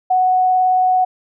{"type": "tone with vibrato", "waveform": "sine", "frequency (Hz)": 740, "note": "F#5", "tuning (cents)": 0, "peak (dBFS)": -11, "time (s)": [0.1, 1.05], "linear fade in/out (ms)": 10, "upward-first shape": "triangle", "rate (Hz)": 18, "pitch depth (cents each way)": 9, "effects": []}